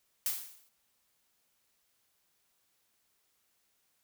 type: noise with exponential decay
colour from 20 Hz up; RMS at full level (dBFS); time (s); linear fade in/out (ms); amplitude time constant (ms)
blue; -30; 0.26-0.69; 1; 93
effects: white hiss -75 dBFS RMS until 4.03 s